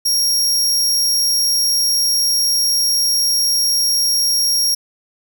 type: tone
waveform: sawtooth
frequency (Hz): 5588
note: F8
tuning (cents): 0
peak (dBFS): -11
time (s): 0.05-4.75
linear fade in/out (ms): 10
effects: none